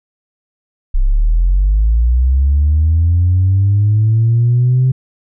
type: linear sweep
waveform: sine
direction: up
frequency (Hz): 30.83 to 130.81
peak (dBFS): -7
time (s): 0.94-4.92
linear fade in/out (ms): 10
effects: tanh soft clip ceiling -5 dBFS